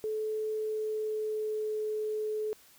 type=tone with pitch glide; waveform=sine; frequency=432.8 to 429.1 Hz; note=A4 to A4; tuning=-29 to -43 cents; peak=-30 dBFS; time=0.04-2.53 s; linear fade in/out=0 ms; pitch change=-14 cents; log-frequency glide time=0.59-1.85 s; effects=white hiss -59 dBFS RMS until 2.78 s